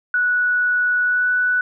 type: tone with pitch glide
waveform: sine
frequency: 1472 to 1484.8 Hz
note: F#6 to F#6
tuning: -9 to +6 cents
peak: -15 dBFS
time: 0.14-1.61 s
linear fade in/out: 2 ms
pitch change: +15 cents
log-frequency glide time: 1.04-1.3 s
effects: none